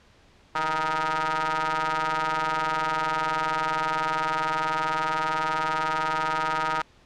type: ring-modulated tone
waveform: sawtooth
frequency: 155.7 Hz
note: D#3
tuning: 2 cents sharp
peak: -17 dBFS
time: 0.55-6.82 s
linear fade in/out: 5 ms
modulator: 1100 Hz
effects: pink hiss -57 dBFS RMS until 7.05 s + low-pass 5000 Hz 12 dB/octave